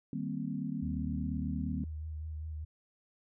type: chord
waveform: sine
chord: C minor seventh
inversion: first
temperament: equal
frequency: 155.56 / 196 / 233.1 / 261.6 Hz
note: Eb3 / G3 / Bb3 / C4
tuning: 0 / 0 / 0 / 0 cents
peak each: -39 dBFS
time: 0.13-1.84 s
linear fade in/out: 2 ms
type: tone with vibrato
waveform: sine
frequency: 77.78 Hz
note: D#2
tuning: in tune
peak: -37 dBFS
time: 0.82-2.65 s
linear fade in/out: 10 ms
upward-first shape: sine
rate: 5 Hz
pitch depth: 30 cents each way
effects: none